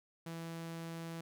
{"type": "tone", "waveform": "sawtooth", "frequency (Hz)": 165.6, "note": "E3", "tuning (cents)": 8, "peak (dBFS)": -38, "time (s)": [0.26, 1.21], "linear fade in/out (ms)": 5, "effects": []}